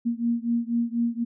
sine beating tone pair, 233.1 / 237.2 Hz, A#3 / A#3, 0 / +30 cents, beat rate 4.1 Hz, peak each -25 / -26 dBFS, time 0.05-1.25 s, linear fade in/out 20 ms, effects none

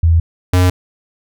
sine / square tone pair in turn, 82.7 / 90.57 Hz, E2 / F#2, +6 / -36 cents, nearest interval major second, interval 158 cents, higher second, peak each -7 / -9 dBFS, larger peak first, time 0.03-0.2 / 0.53-0.7 s, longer neither, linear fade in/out 5 ms, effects none

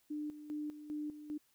sine tone with tremolo, 299.5 Hz, D4, 34 cents sharp, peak -37 dBFS, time 0.1-1.38 s, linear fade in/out 10 ms, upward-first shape square, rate 2.5 Hz, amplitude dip 70%, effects white hiss -73 dBFS RMS until 1.54 s

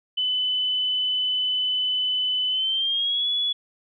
sine tone with pitch glide, 3010 to 3398 Hz, F#7 to G#7, +29 to +39 cents, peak -21 dBFS, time 0.17-3.53 s, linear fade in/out 10 ms, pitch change +210 cents, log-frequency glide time 2.49-3.27 s, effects none

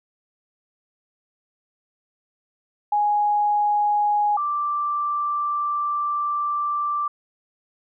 sine tone pair in turn, 830.6 / 1174.6 Hz, G#5 / D6, 0 / 0 cents, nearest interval tritone, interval 600 cents, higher second, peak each -17 / -21 dBFS, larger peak first, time 2.92-4.37 / 4.37-7.08 s, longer second, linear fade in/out 5 ms, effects none

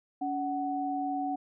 sine tone pair together, 282.8 / 746 Hz, C#4 / F#5, +35 / +14 cents, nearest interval octave + perfect fourth, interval 1679 cents, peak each -33 / -31 dBFS, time 0.21-1.36 s, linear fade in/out 10 ms, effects none

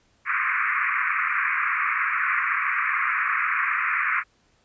pink band-pass noise, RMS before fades -24 dBFS, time 0.25-4.24 s, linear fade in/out 50 ms, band 1100 to 2400 Hz, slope 96 dB/octave, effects pink hiss -64 dBFS RMS until 4.64 s + resampled to 16000 Hz

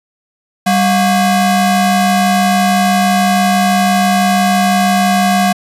45% pulse ring-modulated tone, 455.9 Hz, A#4, 39 cents flat, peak -6 dBFS, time 0.66-5.53 s, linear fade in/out 10 ms, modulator 261 Hz, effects resampled to 32000 Hz

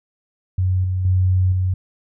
sine tone with level steps, 92.5 Hz, F#2, in tune, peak -15 / -18 / -13 / -16 dBFS, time 0.58-1.74 s, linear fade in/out 5 ms, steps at 0.84 / 1.05 / 1.52 s, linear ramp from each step 2 ms, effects none

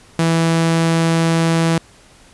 sawtooth tone, 164.81 Hz, E3, in tune, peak -9 dBFS, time 0.19-1.78 s, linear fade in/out 2 ms, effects pink hiss -47 dBFS RMS until 2.33 s + resampled to 24000 Hz

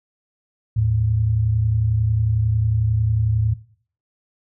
sine tone pair together, 79.03 / 110.1 Hz, D#2 / A2, +28 / +2 cents, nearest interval tritone, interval 574 cents, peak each -24 / -16 dBFS, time 0.76-3.54 s, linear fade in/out 10 ms, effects noise-tail reverb RT60 0.5 s tail -18 dB re dry

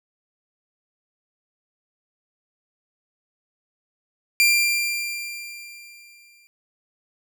sawtooth tone with exponential decay, 2378 Hz, D7, 21 cents sharp, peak -10 dBFS, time 4.4-6.47 s, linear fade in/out 0 ms, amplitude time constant 450 ms, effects none

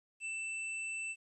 square tone, 2660 Hz, E7, 15 cents sharp, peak -38 dBFS, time 0.2-1.16 s, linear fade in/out 50 ms, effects resampled to 24000 Hz + 12-bit

